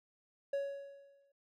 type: tone with exponential decay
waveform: triangle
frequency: 558 Hz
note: C#5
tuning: 11 cents sharp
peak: -29 dBFS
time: 0.53-1.32 s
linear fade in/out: 5 ms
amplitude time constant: 170 ms
effects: none